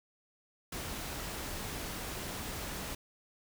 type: noise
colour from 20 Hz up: pink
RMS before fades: -40 dBFS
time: 0.72-2.95 s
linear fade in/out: 5 ms
effects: none